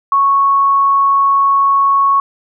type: tone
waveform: sine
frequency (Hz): 1106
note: C#6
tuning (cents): -4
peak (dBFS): -8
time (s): 0.12-2.2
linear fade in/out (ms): 2
effects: none